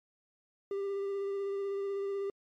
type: tone with vibrato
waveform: triangle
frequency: 396.5 Hz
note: G4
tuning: 20 cents sharp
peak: -30 dBFS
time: 0.71-2.3 s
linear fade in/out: 2 ms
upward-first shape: sine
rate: 16 Hz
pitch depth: 16 cents each way
effects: MP3 64 kbps